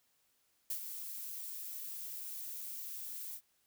violet noise with ADSR envelope, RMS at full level -36 dBFS, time 0.7-3.41 s, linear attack 5 ms, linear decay 81 ms, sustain -8 dB, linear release 66 ms, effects white hiss -75 dBFS RMS until 3.66 s

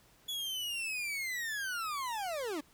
40% pulse linear sweep, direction down, 3415 to 271.4 Hz, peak -34 dBFS, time 0.28-2.61 s, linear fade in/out 10 ms, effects pink hiss -64 dBFS RMS until 2.73 s

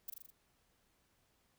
violet noise with echo, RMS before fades -42 dBFS, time 0.08-0.1 s, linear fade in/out 5 ms, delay 41 ms, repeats 5, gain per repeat -3 dB, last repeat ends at 0.305 s, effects pink hiss -75 dBFS RMS until 1.58 s

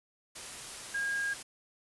sine tone in noise, 1626 Hz, G#6, 37 cents flat, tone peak -30 dBFS, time 0.94-1.34 s, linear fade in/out 10 ms, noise white, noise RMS -43 dBFS, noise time 0.35-1.43 s, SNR +10 dB, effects resampled to 24000 Hz

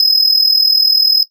triangle tone with amplitude modulation, 5090 Hz, D#8, 39 cents sharp, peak -3 dBFS, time 0-1.23 s, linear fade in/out 2 ms, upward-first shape sine, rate 40.1 Hz, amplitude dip 65%, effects noise-tail reverb RT60 0.1 s tail -17 dB re dry

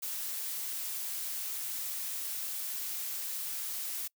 blue noise, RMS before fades -37 dBFS, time 0.02-4.08 s, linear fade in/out 10 ms, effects noise-tail reverb RT60 0.1 s tail -25 dB re dry

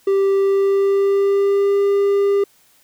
triangle tone with pitch glide, 392 to 400.2 Hz, G4 to G4, 0 to +36 cents, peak -11 dBFS, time 0.07-2.44 s, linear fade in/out 5 ms, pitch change +36 cents, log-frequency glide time 0.38-1.8 s, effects white hiss -55 dBFS RMS until 2.83 s

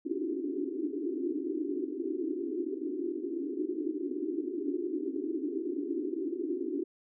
white band-pass noise, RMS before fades -34 dBFS, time 0.05-6.84 s, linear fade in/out 10 ms, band 270 to 390 Hz, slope 96 dB/octave, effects none

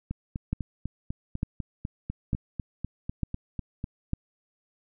two click trains, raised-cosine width 5 ms, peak -14 / -19 dBFS, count 5 / 16, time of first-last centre 0.53-4.134 / 0.11-3.841 s, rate 1.11 / 4.02 Hz, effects none

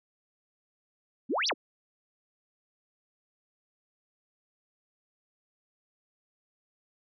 sine exponential two-way sweep, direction up then down, 198.7 to 6120 to 198.7 Hz, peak -26 dBFS, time 1.29-1.54 s, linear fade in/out 20 ms, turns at 1.48 s, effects none

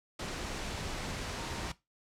sine tone in noise, 923 Hz, A#5, 17 cents flat, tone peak -49 dBFS, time 1.38-1.68 s, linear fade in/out 5 ms, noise pink, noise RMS -38 dBFS, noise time 0.19-1.72 s, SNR -14 dB, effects noise-tail reverb RT60 0.2 s tail -17 dB re dry + low-pass 7000 Hz 12 dB/octave

